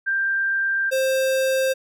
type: tone pair in turn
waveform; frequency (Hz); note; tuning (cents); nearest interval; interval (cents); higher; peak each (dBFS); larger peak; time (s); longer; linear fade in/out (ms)
sine / square; 1582 / 527.9; G6 / C5; +15 / +15; octave + perfect fifth; 1900; first; -19; neither; 0.06-0.91 / 0.91-1.74; first; 20
effects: none